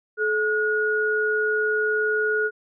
sine tone pair together, 430.2 / 1447 Hz, A4 / F#6, -39 / -39 cents, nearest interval octave + major sixth, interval 2100 cents, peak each -23 / -22 dBFS, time 0.17-2.51 s, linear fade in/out 50 ms, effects none

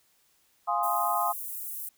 sine chord, F minor seventh, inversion none, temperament equal, 698.5 / 830.6 / 1046.5 / 1244.5 Hz, F5 / Ab5 / C6 / Eb6, 0 / 0 / 0 / 0 cents, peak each -30 dBFS, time 0.67-1.33 s, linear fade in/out 20 ms
pink high-pass noise, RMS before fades -37 dBFS, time 0.83-1.89 s, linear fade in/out 5 ms, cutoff 11000 Hz, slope 24 dB/octave
effects white hiss -67 dBFS RMS until 1.97 s

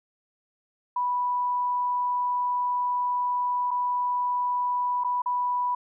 sine tone with dropouts, 985 Hz, B5, 5 cents flat, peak -23 dBFS, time 0.96-5.75 s, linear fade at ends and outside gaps 5 ms, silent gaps 3.708-3.712 / 5.038-5.045 / 5.22-5.259 s, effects none

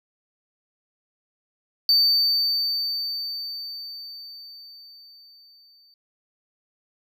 triangle tone with exponential decay, 4580 Hz, D8, 44 cents flat, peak -13 dBFS, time 1.89-5.94 s, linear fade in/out 1 ms, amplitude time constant 880 ms, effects none

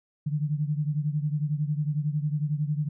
sine beating tone pair, 146.83 / 157.83 Hz, D3 / D#3, 0 / +25 cents, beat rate 11 Hz, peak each -26 / -30 dBFS, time 0.26-2.89 s, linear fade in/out 10 ms, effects none

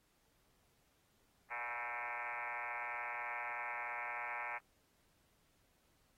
sine tone with frequency modulation, 1568 Hz, G6, in tune, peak -40 dBFS, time 1.5-4.59 s, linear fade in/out 20 ms, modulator 121 Hz, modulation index 6.7, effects pink hiss -75 dBFS RMS until 6.17 s + AAC 48 kbps

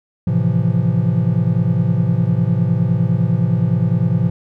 triangle chord, F major seventh, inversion first, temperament equal, 110 / 130.81 / 164.81 / 174.61 Hz, A2 / C3 / E3 / F3, 0 / 0 / 0 / 0 cents, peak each -17 dBFS, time 0.27-4.3 s, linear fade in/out 5 ms, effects none

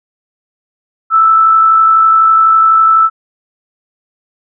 sine tone with amplitude modulation, 1318 Hz, E6, 1 cent flat, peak -3 dBFS, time 1.1-3.1 s, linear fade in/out 50 ms, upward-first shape sine, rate 52 Hz, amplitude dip 30%, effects none

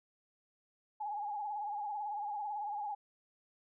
sine tone with vibrato, 830.6 Hz, G#5, in tune, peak -36 dBFS, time 1-2.95 s, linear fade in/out 10 ms, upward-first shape sine, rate 18 Hz, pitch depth 61 cents each way, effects none

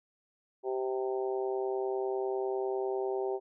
harmonic tone, 130 Hz, C3, 11 cents flat, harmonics 3 / 4 / 5 / 6 / 7, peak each -31 / -40 / -41 / -40 / -45 dBFS, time 0.63-3.4 s, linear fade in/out 50 ms, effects none

